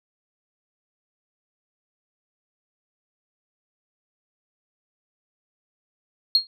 sine tone with exponential decay, 4259 Hz, C8, 30 cents sharp, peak -9 dBFS, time 6.35-6.47 s, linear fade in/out 1 ms, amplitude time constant 25 ms, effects tanh soft clip ceiling -8 dBFS

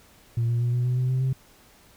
sine tone with pitch steps, 116.54 / 118.58 / 120.65 / 122.76 / 124.9 / 127.09 / 129.31 / 131.57 Hz, A#2 / A#2 / B2 / B2 / B2 / C3 / C3 / C3, 0 / +30 / -40 / -10 / +20 / -50 / -20 / +10 cents, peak -19 dBFS, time 0.37-1.33 s, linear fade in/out 5 ms, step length 120 ms, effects tanh soft clip ceiling -19 dBFS + pink hiss -55 dBFS RMS until 1.96 s

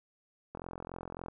click train, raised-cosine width 1 ms, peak -27 dBFS, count 33, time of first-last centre 0.55-1.284 s, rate 43.6 Hz, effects none

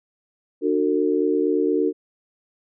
sine tone cluster, 298.6 / 367.3 / 451.1 Hz, D4 / F#4 / A4, +29 / -13 / +43 cents, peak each -22 dBFS, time 0.61-1.93 s, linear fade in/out 50 ms, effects none

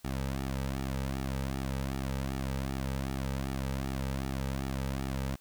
sawtooth tone with flanger, 66.9 Hz, C2, 39 cents sharp, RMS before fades -34 dBFS, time 0.04-5.36 s, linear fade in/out 10 ms, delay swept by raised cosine 1.9 to 2.87 ms, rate 2.6 Hz, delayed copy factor -0.85, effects white hiss -63 dBFS RMS until 5.4 s

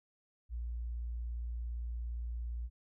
sine tone, 58.7 Hz, A#1, 13 cents sharp, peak -36 dBFS, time 0.49-2.7 s, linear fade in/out 50 ms, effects none

